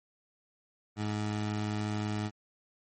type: tone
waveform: 20% pulse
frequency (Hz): 105.6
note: G#2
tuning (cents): +29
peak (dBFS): -26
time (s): 0.96-2.31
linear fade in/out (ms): 50
effects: MP3 32 kbps